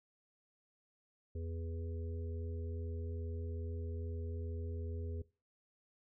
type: harmonic tone with a mistuned harmonic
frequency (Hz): 82.41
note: E2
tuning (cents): 0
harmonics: 1 / 3 / 5 / 6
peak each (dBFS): -39 / -52 / -50 / -54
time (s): 1.35-5.22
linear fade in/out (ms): 5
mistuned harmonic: 1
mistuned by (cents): +22
effects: noise-tail reverb RT60 0.3 s tail -19 dB re dry